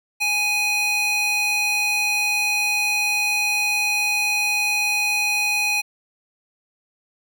square tone with high-pass filter, 830.6 Hz, G#5, in tune, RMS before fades -21 dBFS, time 0.2-5.82 s, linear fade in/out 20 ms, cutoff 2000 Hz, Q 2.6, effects none

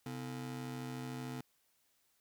35% pulse ring-modulated tone, 192 Hz, G3, 36 cents flat, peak -36 dBFS, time 0.06-1.41 s, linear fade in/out 2 ms, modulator 59.3 Hz, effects white hiss -75 dBFS RMS until 2.2 s

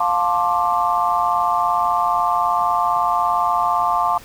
sine chord, D minor seventh, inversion first, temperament just, 704.8 / 881 / 1057.2 / 1174.7 Hz, F5 / A5 / C6 / D6, +16 / +2 / +18 / 0 cents, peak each -21 dBFS, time 0-4.18 s, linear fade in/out 5 ms, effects pink hiss -42 dBFS RMS until 4.24 s

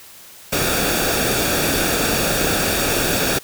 pink noise with comb filter, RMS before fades -19 dBFS, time 0.52-3.39 s, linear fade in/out 10 ms, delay 0.98 ms, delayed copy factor -0.6, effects white hiss -42 dBFS RMS until 3.43 s

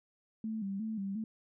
sine tone with vibrato, 207.7 Hz, G#3, in tune, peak -34 dBFS, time 0.44-1.24 s, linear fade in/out 2 ms, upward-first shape square, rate 2.8 Hz, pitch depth 100 cents each way, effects none

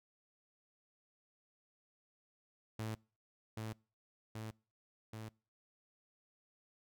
sawtooth tone with echo, 110 Hz, A2, in tune, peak -35 dBFS, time 2.79-2.95 s, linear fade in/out 5 ms, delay 780 ms, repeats 3, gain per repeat -2 dB, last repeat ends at 5.29 s, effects noise-tail reverb RT60 0.4 s tail -26 dB re dry

